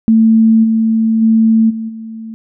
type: tone with level steps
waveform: sine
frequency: 223.2 Hz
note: A3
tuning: 25 cents sharp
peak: -5 / -9 / -6 / -18 / -24 dBFS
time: 0.08-2.34 s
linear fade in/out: 0 ms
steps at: 0.63 / 1.21 / 1.69 / 1.88 s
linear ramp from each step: 20 ms
effects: none